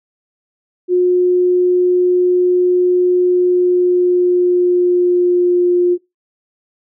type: tone with pitch glide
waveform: sine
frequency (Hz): 360 to 354.4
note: F#4 to F4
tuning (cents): -47 to +25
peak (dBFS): -9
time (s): 0.88-5.98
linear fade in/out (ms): 50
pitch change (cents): -28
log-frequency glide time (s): 3.22-5.73
effects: noise-tail reverb RT60 0.2 s tail -20 dB re dry